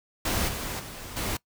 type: noise with level steps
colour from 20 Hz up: pink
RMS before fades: -27 / -33 / -40 / -30 dBFS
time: 0.25-1.37 s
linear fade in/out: 5 ms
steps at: 0.48 / 0.79 / 1.16 s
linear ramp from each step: 10 ms
effects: noise-tail reverb RT60 0.1 s tail -22 dB re dry